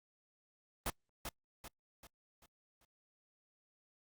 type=noise with echo; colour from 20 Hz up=pink; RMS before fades=-36 dBFS; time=0.86-0.9 s; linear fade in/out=2 ms; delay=390 ms; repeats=5; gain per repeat=-7 dB; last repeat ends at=2.85 s; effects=noise-tail reverb RT60 0.1 s tail -26 dB re dry + Opus 32 kbps